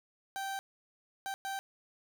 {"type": "tone bursts at uneven times", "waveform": "30% pulse", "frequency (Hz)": 780, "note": "G5", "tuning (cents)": -9, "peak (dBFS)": -33, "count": 3, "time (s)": [[0.36, 0.59], [1.26, 1.34], [1.45, 1.59]], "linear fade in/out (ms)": 0, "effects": []}